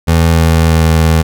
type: tone with pitch glide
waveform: 25% pulse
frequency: 82.41 to 80.39 Hz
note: E2 to E2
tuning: 0 to -43 cents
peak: -3 dBFS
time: 0.07-1.23 s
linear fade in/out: 20 ms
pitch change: -43 cents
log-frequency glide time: 0.28-0.96 s
effects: none